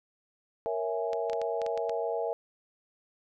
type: chord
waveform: sine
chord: A# half-diminished seventh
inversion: none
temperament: equal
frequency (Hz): 466.2 / 554.4 / 659.3 / 830.6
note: A#4 / C#5 / E5 / G#5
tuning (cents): 0 / 0 / 0 / 0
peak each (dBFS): -32 / -37 / -33 / -37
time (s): 0.66-2.33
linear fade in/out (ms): 0
type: clicks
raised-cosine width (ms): 0.2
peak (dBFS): -24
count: 8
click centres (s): 1.132 / 1.298 / 1.332 / 1.416 / 1.617 / 1.664 / 1.776 / 1.895
effects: none